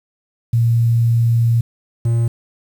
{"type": "tone pair in turn", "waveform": ["sine", "triangle"], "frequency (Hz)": [116.54, 116.54], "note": ["A#2", "A#2"], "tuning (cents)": [0, 0], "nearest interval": "unison", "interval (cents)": 0, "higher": "neither", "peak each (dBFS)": -11, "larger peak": "neither", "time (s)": [[0.53, 1.61], [2.05, 2.28]], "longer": "first", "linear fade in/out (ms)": 5, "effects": ["7-bit"]}